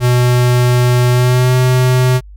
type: tone with pitch glide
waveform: square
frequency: 123.47 to 127.16 Hz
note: B2 to C3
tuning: 0 to -49 cents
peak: -9 dBFS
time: 0-2.21 s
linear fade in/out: 50 ms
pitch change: +51 cents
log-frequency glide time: 1.1-1.56 s
effects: added 50 Hz sine -32 dBFS peak until 2.36 s